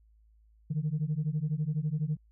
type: beating tone pair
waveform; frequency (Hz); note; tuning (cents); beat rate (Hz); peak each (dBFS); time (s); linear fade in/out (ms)
sine; 146.83 / 158.83; D3 / D#3; 0 / +36; 12; -30; 0.7-2.17; 10
effects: tanh soft clip ceiling -23 dBFS + added 54 Hz sine -59 dBFS peak until 2.31 s